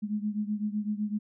sine beating tone pair, 207.7 / 215.6 Hz, G#3 / A3, 0 / -35 cents, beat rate 7.9 Hz, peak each -30 / -33 dBFS, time 0.02-1.19 s, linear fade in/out 20 ms, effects none

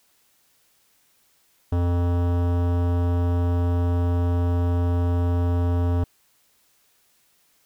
sine tone with hard clipping, 87.31 Hz, F2, in tune, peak -21 dBFS, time 1.72-6.04 s, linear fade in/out 5 ms, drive 18 dB, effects white hiss -63 dBFS RMS until 7.65 s

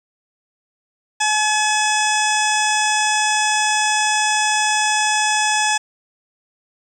harmonic tone, 853 Hz, G#5, 46 cents sharp, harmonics 1 / 2 / 3 / 4 / 6 / 7 / 8 / 9 / 10, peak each -19 / -22 / -24 / -25 / -27 / -27 / -28 / -29 / -29 dBFS, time 1.2-5.78 s, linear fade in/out 10 ms, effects 8-bit

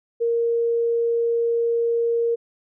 sine tone, 466.2 Hz, A#4, in tune, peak -18 dBFS, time 0.2-2.36 s, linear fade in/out 20 ms, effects none

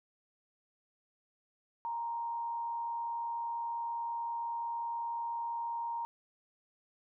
sine tone with frequency modulation, 932.3 Hz, A#5, in tune, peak -34 dBFS, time 1.85-6.05 s, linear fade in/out 0 ms, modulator 94.3 Hz, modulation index 0.3, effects none

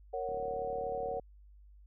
sine chord, F# major, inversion first, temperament equal, 466.2 / 554.4 / 740 Hz, A#4 / C#5 / F#5, 0 / 0 / 0 cents, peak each -38 dBFS, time 0.13-1.2 s, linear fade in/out 10 ms
click train, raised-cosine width 2 ms, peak -36 dBFS, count 34, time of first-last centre 0.29-1.197 s, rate 36.4 Hz
effects added 50 Hz sine -54 dBFS peak until 1.86 s

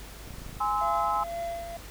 clicks, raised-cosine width 5 ms, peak -31 dBFS, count 9, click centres 0.276 / 0.307 / 0.34 / 0.384 / 0.419 / 0.464 / 0.494 / 0.529 / 0.568 s
sine chord, Ab augmented, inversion none, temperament just, 830.6 / 1038.3 / 1297.8 Hz, Ab5 / C6 / E6, 0 / -14 / -27 cents, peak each -28 / -30 / -29 dBFS, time 0.6-1.24 s, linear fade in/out 10 ms
triangle tone with tremolo, 681 Hz, F5, 44 cents flat, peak -28 dBFS, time 0.81-1.77 s, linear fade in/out 5 ms, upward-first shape sine, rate 2 Hz, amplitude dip 55%
effects added 50 Hz sine -46 dBFS peak until 1.9 s + pink hiss -46 dBFS RMS until 1.9 s

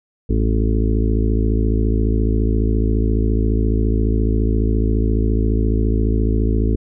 harmonic tone, 54.5 Hz, A1, 16 cents flat, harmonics 1 / 2 / 4 / 5 / 6 / 7 / 8, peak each -16 / -21 / -24 / -25 / -28 / -28 / -28 dBFS, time 0.29-6.76 s, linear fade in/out 10 ms, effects none

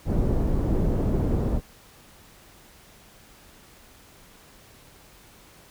pink low-pass noise, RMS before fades -23 dBFS, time 0.05-1.61 s, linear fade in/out 50 ms, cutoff 400 Hz, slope 12 dB/octave, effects pink hiss -52 dBFS RMS until 5.7 s

